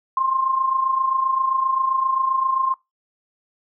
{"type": "tone with amplitude modulation", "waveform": "sine", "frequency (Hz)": 1057, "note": "C6", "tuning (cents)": 17, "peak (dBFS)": -15, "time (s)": [0.17, 2.74], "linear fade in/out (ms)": 2, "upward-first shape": "sine", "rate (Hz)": 27.6, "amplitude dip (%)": 60, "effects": ["noise-tail reverb RT60 0.2 s tail -21 dB re dry"]}